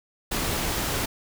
pink noise, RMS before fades -27 dBFS, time 0.31-1.06 s, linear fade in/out 10 ms, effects none

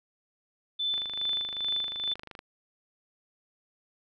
sine tone with tremolo, 3520 Hz, A7, in tune, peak -26 dBFS, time 0.79-2.14 s, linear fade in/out 10 ms, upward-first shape sine, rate 2.4 Hz, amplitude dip 60%
click train, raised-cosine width 0.3 ms, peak -26 dBFS, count 38, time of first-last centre 0.94-2.391 s, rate 25.5 Hz
effects none

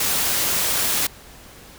white noise, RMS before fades -21 dBFS, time 0-1.07 s, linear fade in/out 5 ms, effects pink hiss -44 dBFS RMS until 1.78 s

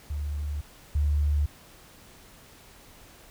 sine tone pair in turn, 73.42 / 73.42 Hz, D2 / D2, 0 / 0 cents, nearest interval unison, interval 0 cents, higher neither, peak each -28 / -21 dBFS, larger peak second, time 0.1-0.61 / 0.95-1.46 s, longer neither, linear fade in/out 5 ms, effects pink hiss -52 dBFS RMS until 3.3 s

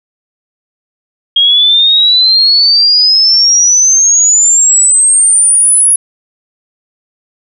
sine exponential sweep, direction up, 3243 to 10548 Hz, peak -4 dBFS, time 1.36-5.96 s, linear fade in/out 5 ms, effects none

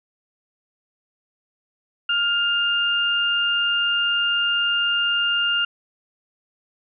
sine tone pair together, 1410 / 2808 Hz, F6 / F7, +16 / +9 cents, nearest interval octave, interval 1193 cents, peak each -22 / -20 dBFS, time 2.09-5.65 s, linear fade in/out 5 ms, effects none

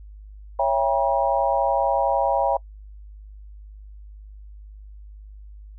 sine chord, C# diminished seventh, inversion none, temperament just, 554.4 / 665.2 / 798.3 / 957.9 Hz, C#5 / E5 / G5 / Bb5, 0 / +16 / +31 / +47 cents, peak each -23 / -24 / -23 / -24 dBFS, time 0.59-2.57 s, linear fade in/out 5 ms, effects noise-tail reverb RT60 0.1 s tail -26 dB re dry + added 51 Hz sine -39 dBFS peak until 5.78 s

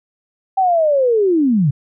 sine linear sweep, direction down, 781 to 127.2 Hz, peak -11 dBFS, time 0.57-1.71 s, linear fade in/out 10 ms, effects none

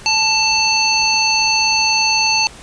harmonic tone with a mistuned harmonic, 888 Hz, A5, 16 cents sharp, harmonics 1 / 3 / 5 / 7, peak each -19 / -17 / -16 / -22 dBFS, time 0.06-2.47 s, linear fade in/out 0 ms, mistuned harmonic 1, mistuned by -25 cents, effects pink hiss -38 dBFS RMS until 2.62 s + resampled to 22050 Hz

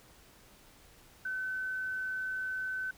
sine tone, 1520 Hz, F#6, 46 cents sharp, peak -33 dBFS, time 1.25-2.91 s, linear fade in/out 5 ms, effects pink hiss -59 dBFS RMS until 2.97 s

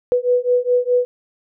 sine beating tone pair, 490.9 / 495.7 Hz, B4 / B4, -10 / +6 cents, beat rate 4.8 Hz, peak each -17 dBFS, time 0.12-1.05 s, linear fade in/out 0 ms, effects none

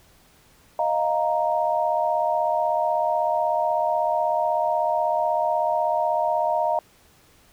sine chord, Eb suspended second, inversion none, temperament equal, 622.3 / 698.5 / 932.3 Hz, Eb5 / F5 / Bb5, 0 / 0 / 0 cents, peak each -24 dBFS, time 0.79-6.79 s, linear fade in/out 2 ms, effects pink hiss -56 dBFS RMS until 7.52 s

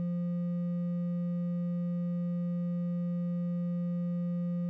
sine tone with hard clipping, 174.61 Hz, F3, in tune, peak -31 dBFS, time 0-4.69 s, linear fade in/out 0 ms, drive 4 dB, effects none

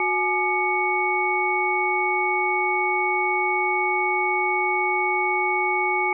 sine tone cluster, 365.5 / 846 / 1200 / 2226 Hz, F#4 / G#5 / D6 / C#7, -21 / +32 / +37 / +7 cents, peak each -27 / -24 / -30 / -23 dBFS, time 0-6.13 s, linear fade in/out 2 ms, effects none

